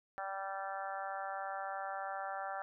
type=harmonic tone; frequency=194.5 Hz; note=G3; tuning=13 cents flat; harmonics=3 / 4 / 5 / 6 / 7 / 8 / 9; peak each=-46 / -41 / -51 / -49 / -45 / -50 / -50 dBFS; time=0.18-2.62 s; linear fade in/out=0 ms; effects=none